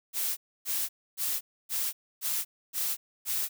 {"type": "noise bursts", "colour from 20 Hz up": "blue", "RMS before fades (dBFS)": -30, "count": 7, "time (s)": [0.13, 3.49], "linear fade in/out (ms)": 50, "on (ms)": 240, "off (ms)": 280, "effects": []}